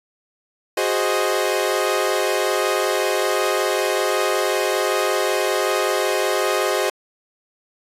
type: chord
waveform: sawtooth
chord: Ab dominant seventh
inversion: third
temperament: equal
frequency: 370 / 415.3 / 523.3 / 622.3 Hz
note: Gb4 / Ab4 / C5 / Eb5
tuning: 0 / 0 / 0 / 0 cents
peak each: -20 dBFS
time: 0.77-6.9 s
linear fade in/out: 5 ms
effects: resampled to 32000 Hz